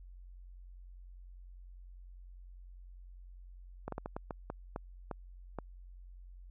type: slowing click train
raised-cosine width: 1 ms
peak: -24 dBFS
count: 10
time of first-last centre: 3.88-5.587 s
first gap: 43 ms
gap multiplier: 1.35
effects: added 45 Hz sine -49 dBFS peak until 6.5 s